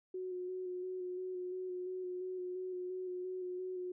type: tone with vibrato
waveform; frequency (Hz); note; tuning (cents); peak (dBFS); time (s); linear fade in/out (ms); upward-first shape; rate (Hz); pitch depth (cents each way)
sine; 366.2; F#4; -18; -38; 0.14-3.92; 5; square; 2.9; 18
effects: none